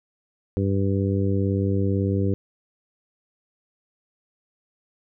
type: harmonic tone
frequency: 98 Hz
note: G2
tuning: in tune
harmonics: 1 / 2 / 3 / 4 / 5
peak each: -22 / -26 / -28 / -29 / -31 dBFS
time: 0.57-2.34 s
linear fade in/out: 0 ms
effects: none